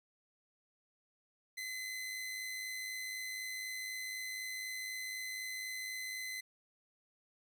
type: tone with amplitude modulation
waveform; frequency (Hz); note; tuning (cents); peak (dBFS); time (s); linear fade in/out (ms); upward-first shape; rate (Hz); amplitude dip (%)
sawtooth; 2037; C7; -47; -35; 1.57-6.41; 10; sine; 104; 35
effects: none